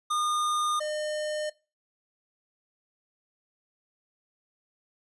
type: tone pair in turn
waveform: square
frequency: 1218 / 607.2 Hz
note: D#6 / D#5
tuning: -37 / -42 cents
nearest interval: octave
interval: 1205 cents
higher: first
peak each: -26 / -30 dBFS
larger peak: first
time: 0.1-0.8 / 0.8-1.5 s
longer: neither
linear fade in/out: 10 ms
effects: noise-tail reverb RT60 0.3 s tail -20 dB re dry + resampled to 24000 Hz